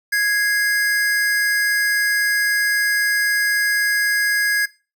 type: tone pair together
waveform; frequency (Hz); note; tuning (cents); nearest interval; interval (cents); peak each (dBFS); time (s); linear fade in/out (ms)
square; 1657.3 / 2093; G#6 / C7; -4 / 0; major third; 404; -17 / -27; 0.12-4.66; 10
effects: noise-tail reverb RT60 0.3 s tail -19 dB re dry